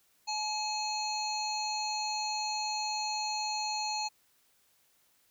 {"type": "harmonic tone with a mistuned harmonic", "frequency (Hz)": 852, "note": "G#5", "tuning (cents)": 44, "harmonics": [1, 3, 5, 7, 8], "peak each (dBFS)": [-34, -41, -36, -44, -42], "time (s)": [0.27, 4.09], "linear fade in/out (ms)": 20, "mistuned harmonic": 7, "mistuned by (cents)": 53, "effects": ["white hiss -69 dBFS RMS until 5.3 s"]}